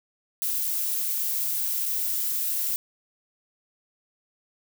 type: noise with dropouts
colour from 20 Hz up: violet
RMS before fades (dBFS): -27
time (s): 0.42-2.76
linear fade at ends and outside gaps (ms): 0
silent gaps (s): 1.857-1.861
effects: none